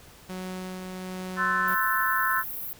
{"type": "tone with tremolo", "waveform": "sawtooth", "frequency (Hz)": 185, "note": "F#3", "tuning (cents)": 0, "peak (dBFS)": -29, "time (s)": [0.29, 1.75], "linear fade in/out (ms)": 10, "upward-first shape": "sine", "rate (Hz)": 1.3, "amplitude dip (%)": 25}
{"type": "chord", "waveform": "sine", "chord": "F# half-diminished seventh", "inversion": "second", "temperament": "equal with one note detuned", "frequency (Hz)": [1046.5, 1318.5, 1508.5, 1760], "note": ["C6", "E6", "F#6", "A6"], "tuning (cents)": [0, 0, 33, 0], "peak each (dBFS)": -28, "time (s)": [1.36, 2.44], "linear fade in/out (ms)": 50}
{"type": "high-pass noise", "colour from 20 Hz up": "pink", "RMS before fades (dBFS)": -35, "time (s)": [1.68, 2.73], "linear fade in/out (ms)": 0, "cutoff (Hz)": 12000, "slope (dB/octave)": 48}
{"effects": ["pink hiss -51 dBFS RMS until 2.79 s"]}